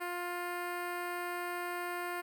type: tone with notch filter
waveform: 10% pulse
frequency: 352.3 Hz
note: F4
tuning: 15 cents sharp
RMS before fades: -38 dBFS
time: 0-2.22 s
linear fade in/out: 20 ms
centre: 5700 Hz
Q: 0.9
effects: none